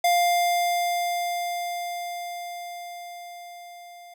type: tone with level ramp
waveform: square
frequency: 700 Hz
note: F5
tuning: 4 cents sharp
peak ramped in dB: -18 to -44 dBFS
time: 0.04-4.14 s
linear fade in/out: 5 ms
effects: none